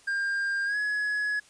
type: tone with pitch glide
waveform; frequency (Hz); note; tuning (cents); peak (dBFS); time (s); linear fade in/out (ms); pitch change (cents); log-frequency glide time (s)
triangle; 1601 to 1686.4; G6 to G#6; +36 to +26; -24; 0.07-1.4; 10; +90; 0.65-0.77
effects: white hiss -57 dBFS RMS until 1.49 s + resampled to 22050 Hz